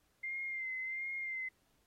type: tone with vibrato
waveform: sine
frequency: 2093 Hz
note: C7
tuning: in tune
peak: -37 dBFS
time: 0.23-1.49 s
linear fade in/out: 10 ms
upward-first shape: sine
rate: 1.4 Hz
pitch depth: 39 cents each way
effects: pink hiss -75 dBFS RMS until 1.86 s + AAC 48 kbps